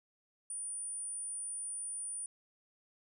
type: tone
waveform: sine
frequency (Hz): 9397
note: D9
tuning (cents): 0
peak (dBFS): -38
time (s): 0.5-2.26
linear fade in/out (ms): 2
effects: none